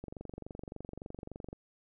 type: click train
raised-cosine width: 2 ms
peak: -29 dBFS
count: 36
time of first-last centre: 0.04-1.529 s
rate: 23.5 Hz
effects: none